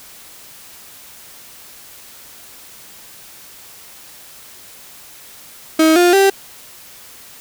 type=tone with pitch steps; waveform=35% pulse; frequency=317.6 / 352.4 / 391 Hz; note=D#4 / F4 / G4; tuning=+36 / +16 / -4 cents; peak=-7 dBFS; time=5.79-6.3 s; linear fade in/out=5 ms; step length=170 ms; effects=white hiss -40 dBFS RMS until 7.4 s